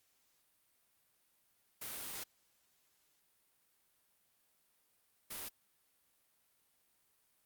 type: noise bursts at uneven times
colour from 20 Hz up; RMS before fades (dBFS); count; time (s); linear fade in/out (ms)
white; -44; 2; 1.81-2.24 / 5.3-5.49; 10
effects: white hiss -75 dBFS RMS until 7.45 s + Opus 48 kbps